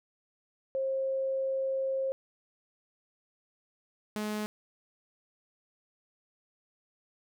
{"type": "tone pair in turn", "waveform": ["sine", "sawtooth"], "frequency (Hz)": [534, 211.9], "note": ["C5", "G#3"], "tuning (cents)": [35, 35], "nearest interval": "octave + major third", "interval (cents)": 1600, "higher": "first", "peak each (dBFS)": -28, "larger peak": "neither", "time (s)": [[0.75, 2.12], [4.16, 4.46]], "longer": "first", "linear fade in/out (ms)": 0, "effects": []}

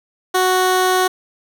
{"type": "tone", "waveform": "15% pulse", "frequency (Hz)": 370, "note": "F#4", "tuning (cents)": 0, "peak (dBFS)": -7, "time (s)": [0.34, 1.08], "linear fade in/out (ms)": 10, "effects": []}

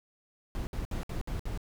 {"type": "noise bursts", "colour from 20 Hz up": "brown", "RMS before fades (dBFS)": -34, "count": 6, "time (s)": [0.55, 1.575], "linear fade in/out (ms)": 0, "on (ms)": 120, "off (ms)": 61, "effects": []}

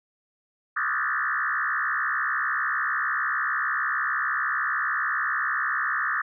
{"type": "tone with frequency modulation", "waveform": "sine", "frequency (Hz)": 1500, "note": "F#6", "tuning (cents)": 23, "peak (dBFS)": -23, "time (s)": [0.76, 6.22], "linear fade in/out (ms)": 10, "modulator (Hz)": 66.7, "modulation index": 5.1, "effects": []}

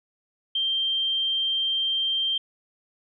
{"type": "tone", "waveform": "sine", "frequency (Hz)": 3160, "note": "G7", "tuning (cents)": 13, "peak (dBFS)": -22, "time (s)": [0.55, 2.38], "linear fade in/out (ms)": 5, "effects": []}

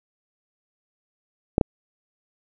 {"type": "clicks", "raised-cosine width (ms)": 2, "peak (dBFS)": -3, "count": 2, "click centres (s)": [1.581, 1.612], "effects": []}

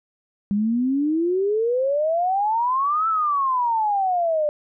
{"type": "exponential two-way sweep", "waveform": "sine", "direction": "up then down", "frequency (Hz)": [198.3, 1335, 588], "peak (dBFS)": -18, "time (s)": [0.51, 4.49], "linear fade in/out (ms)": 0, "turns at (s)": 3.08, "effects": []}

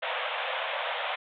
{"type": "band-pass noise", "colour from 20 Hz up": "pink", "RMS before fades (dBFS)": -32, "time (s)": [0.02, 1.16], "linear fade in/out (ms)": 10, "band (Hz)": [510, 3600], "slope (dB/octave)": 96, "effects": []}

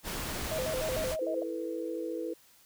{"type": "noise", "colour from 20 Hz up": "pink", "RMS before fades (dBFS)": -36, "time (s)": [0.03, 1.17], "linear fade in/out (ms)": 50}
{"type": "tone with vibrato", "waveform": "sine", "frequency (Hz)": 570, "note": "C#5", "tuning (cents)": 48, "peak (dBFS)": -31, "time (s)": [0.51, 1.43], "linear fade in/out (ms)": 5, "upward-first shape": "square", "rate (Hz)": 6.6, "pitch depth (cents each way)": 180}
{"type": "chord", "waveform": "sine", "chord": "E suspended fourth", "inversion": "none", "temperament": "equal", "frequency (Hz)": [329.6, 440, 493.9], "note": ["E4", "A4", "B4"], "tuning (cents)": [0, 0, 0], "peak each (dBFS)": [-36, -39, -37], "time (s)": [1.21, 2.34], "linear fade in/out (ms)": 10}
{"effects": ["white hiss -61 dBFS RMS until 2.65 s"]}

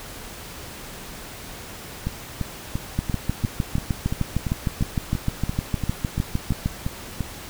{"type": "two click trains", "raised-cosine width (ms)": 5, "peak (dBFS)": [-9, -12], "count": [25, 16], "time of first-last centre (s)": [[2.99, 6.66], [2.07, 7.207]], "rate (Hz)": [6.54, 2.92], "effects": ["pink hiss -38 dBFS RMS until 7.49 s"]}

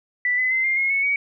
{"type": "tone with pitch steps", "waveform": "sine", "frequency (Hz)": [1975.5, 2019, 2064, 2110, 2157, 2205, 2254], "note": ["B6", "B6", "C7", "C7", "C#7", "C#7", "C#7"], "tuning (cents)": [0, 38, -24, 14, -48, -10, 28], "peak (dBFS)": -18, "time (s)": [0.25, 1.16], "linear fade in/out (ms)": 2, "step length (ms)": 130, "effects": []}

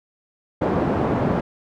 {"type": "band-pass noise", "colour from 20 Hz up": "pink", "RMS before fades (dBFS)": -21, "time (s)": [0.61, 1.41], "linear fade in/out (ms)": 10, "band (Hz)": [130, 790], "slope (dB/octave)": 12, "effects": []}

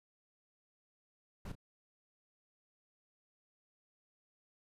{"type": "noise with echo", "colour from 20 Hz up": "brown", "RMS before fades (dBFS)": -42, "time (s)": [1.45, 1.52], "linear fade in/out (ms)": 5, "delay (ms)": 33, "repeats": 1, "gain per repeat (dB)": -11, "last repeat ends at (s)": 1.553, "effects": ["resampled to 32000 Hz"]}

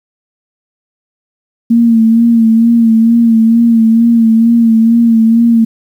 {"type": "tone with vibrato", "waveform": "sine", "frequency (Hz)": 228.8, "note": "A#3", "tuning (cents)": -32, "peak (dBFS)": -4, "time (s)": [1.7, 5.65], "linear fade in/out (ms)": 10, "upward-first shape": "sine", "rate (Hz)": 2.2, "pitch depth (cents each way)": 42, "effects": ["7-bit"]}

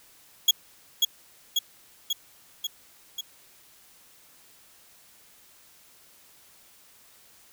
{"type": "tone with echo", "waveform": "35% pulse", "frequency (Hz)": 3324, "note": "G#7", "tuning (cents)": 1, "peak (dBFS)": -13, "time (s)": [0.48, 0.51], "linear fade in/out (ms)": 5, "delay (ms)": 540, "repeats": 5, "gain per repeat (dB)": -3, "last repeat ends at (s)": 3.21, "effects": ["white hiss -56 dBFS RMS until 7.52 s"]}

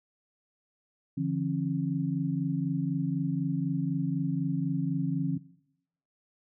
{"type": "tone cluster", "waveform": "sine", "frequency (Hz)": [146.5, 170.5, 270.6], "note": ["D3", "F3", "C#4"], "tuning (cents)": [-4, -41, -42], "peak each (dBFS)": -31, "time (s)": [1.17, 5.38], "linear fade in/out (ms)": 10, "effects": ["noise-tail reverb RT60 0.8 s tail -20 dB re dry"]}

